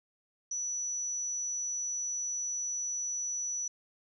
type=tone; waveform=sine; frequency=5920 Hz; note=F#8; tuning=in tune; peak=-32 dBFS; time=0.51-3.68 s; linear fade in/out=5 ms; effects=none